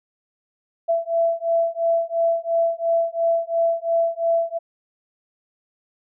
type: beating tone pair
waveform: sine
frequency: 667 / 669.9 Hz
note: E5 / E5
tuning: +20 / +28 cents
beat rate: 2.9 Hz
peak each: -21 dBFS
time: 0.88-4.59 s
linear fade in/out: 20 ms
effects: none